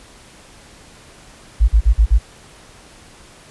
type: tone bursts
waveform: sine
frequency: 53.9 Hz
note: A1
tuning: 35 cents flat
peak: -7 dBFS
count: 5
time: 1.6-2.188 s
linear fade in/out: 20 ms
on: 84 ms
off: 42 ms
effects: pink hiss -44 dBFS RMS until 3.5 s + resampled to 24000 Hz